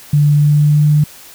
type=tone with pitch glide; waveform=sine; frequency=146.83 to 149.66 Hz; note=D3 to D3; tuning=0 to +33 cents; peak=-7 dBFS; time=0.13-1.04 s; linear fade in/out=5 ms; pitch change=+33 cents; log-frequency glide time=0.33-0.92 s; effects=white hiss -38 dBFS RMS until 1.34 s